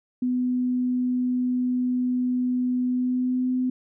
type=tone with pitch glide; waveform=sine; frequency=250 to 253.9 Hz; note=B3 to B3; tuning=+21 to +48 cents; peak=-21 dBFS; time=0.22-3.7 s; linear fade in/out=5 ms; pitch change=+27 cents; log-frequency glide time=2.86-3.51 s; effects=none